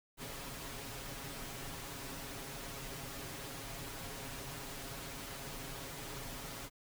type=noise with comb filter; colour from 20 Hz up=pink; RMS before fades=-45 dBFS; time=0.17-6.7 s; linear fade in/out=50 ms; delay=7.3 ms; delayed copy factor=+0.7; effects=none